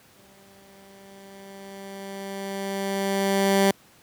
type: tone with exponential growth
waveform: 15% pulse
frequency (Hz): 196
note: G3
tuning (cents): 0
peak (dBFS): -10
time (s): 0.16-3.71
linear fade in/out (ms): 2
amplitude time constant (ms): 770
effects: pink hiss -55 dBFS RMS until 4.02 s + high-pass 100 Hz 12 dB/octave